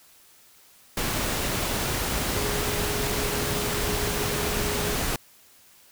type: tone in noise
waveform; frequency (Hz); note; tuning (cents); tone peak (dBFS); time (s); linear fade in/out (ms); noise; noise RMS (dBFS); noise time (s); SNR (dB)
sine; 415.3; G#4; 0; -32; 2.36-4.94; 2; pink; -27; 0.97-5.16; -8
effects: white hiss -55 dBFS RMS until 5.91 s